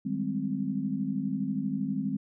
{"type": "chord", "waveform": "sine", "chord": "Ab major seventh", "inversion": "second", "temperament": "equal with one note detuned", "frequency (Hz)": [155.56, 195.32, 207.7, 261.6], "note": ["Eb3", "G3", "Ab3", "C4"], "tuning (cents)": [0, -6, 0, 0], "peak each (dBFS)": [-37, -33, -33, -32], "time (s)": [0.05, 2.17], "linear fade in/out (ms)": 10, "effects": []}